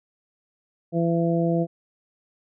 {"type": "harmonic tone", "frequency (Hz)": 168.1, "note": "E3", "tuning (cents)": 34, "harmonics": [1, 2, 3, 4], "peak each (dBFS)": [-22, -25, -27, -28], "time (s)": [0.92, 1.67], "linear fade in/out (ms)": 50, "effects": []}